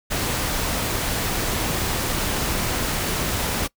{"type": "noise", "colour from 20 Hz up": "pink", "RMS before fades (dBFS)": -24, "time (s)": [0.1, 3.68], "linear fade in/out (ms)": 20, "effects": ["noise-tail reverb RT60 0.1 s tail -23 dB re dry"]}